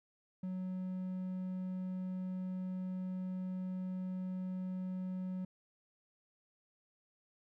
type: tone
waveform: triangle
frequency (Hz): 185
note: F#3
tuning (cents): 0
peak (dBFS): -35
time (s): 0.43-5.45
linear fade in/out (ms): 5
effects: none